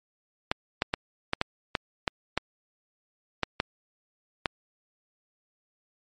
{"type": "clicks", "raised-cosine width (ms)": 0.3, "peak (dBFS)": -8, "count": 11, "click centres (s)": [0.515, 0.821, 0.939, 1.334, 1.414, 1.752, 2.078, 2.376, 3.433, 3.601, 4.458], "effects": ["MP3 48 kbps"]}